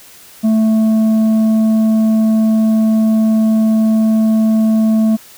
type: tone with tanh clipping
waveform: triangle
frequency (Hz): 219.9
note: A3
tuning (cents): -1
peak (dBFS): -10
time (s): 0.43-5.17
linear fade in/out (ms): 20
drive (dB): 10
effects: white hiss -40 dBFS RMS until 5.37 s